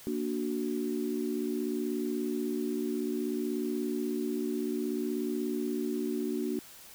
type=chord; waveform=sine; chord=Bb augmented; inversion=none; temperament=equal; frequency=233.1 / 293.7 / 370 Hz; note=Bb3 / D4 / F#4; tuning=0 / 0 / 0 cents; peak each=-34 dBFS; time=0.07-6.59 s; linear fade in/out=0 ms; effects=white hiss -51 dBFS RMS until 6.94 s